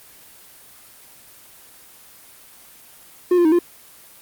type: tone with pitch steps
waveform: triangle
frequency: 358.1 / 348 / 314 / 348.2 Hz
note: F4 / F4 / D#4 / F4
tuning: +43 / -6 / +16 / -5 cents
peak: -10 dBFS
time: 3.31-3.59 s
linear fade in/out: 5 ms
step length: 70 ms
effects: white hiss -46 dBFS RMS until 4.21 s + Opus 24 kbps